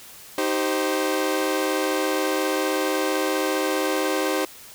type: chord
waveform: sawtooth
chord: C minor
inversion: first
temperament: equal with one note detuned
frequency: 311.1 / 386.4 / 523.3 Hz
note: Eb4 / G4 / C5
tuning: 0 / -25 / 0 cents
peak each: -22 dBFS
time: 0.38-4.45 s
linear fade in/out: 2 ms
effects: white hiss -44 dBFS RMS until 4.74 s

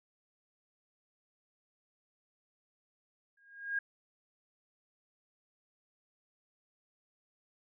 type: tone with exponential growth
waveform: sine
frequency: 1627 Hz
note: G#6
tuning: 36 cents flat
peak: -28 dBFS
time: 3.37-3.79 s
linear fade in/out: 5 ms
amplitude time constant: 91 ms
effects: none

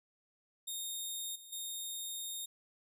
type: tone with level steps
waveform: 10% pulse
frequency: 3692 Hz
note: A#7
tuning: 17 cents flat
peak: -30 / -43 / -31 dBFS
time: 0.67-2.46 s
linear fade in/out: 10 ms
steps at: 1.35 / 1.52 s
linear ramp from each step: 10 ms
effects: resampled to 32000 Hz

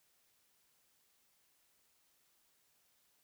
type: silence
effects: white hiss -74 dBFS RMS until 3.23 s

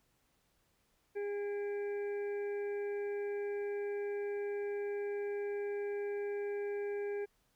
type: harmonic tone with a mistuned harmonic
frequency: 407.7 Hz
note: G#4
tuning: 32 cents flat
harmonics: 1 / 2 / 4 / 5 / 6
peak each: -35 / -52 / -51 / -60 / -55 dBFS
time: 1.15-7.26 s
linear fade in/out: 20 ms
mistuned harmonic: 6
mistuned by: -76 cents
effects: pink hiss -75 dBFS RMS until 7.55 s

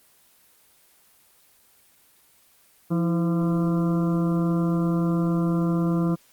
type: harmonic tone with a mistuned harmonic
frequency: 170.9 Hz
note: F3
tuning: 37 cents flat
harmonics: 1 / 2 / 3 / 4 / 6 / 7 / 8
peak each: -21 / -26 / -35 / -38 / -39 / -39 / -43 dBFS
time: 2.9-6.16 s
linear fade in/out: 20 ms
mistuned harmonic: 2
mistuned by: -65 cents
effects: white hiss -58 dBFS RMS until 6.32 s + Opus 24 kbps

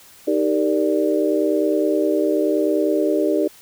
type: chord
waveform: sine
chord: Eb major seventh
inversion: none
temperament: equal with one note detuned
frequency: 311.1 / 392 / 461.6 / 587.3 Hz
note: Eb4 / G4 / Bb4 / D5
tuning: 0 / 0 / -17 / 0 cents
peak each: -20 / -21 / -24 / -22 dBFS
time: 0.27-3.48 s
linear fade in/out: 10 ms
effects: white hiss -47 dBFS RMS until 3.61 s

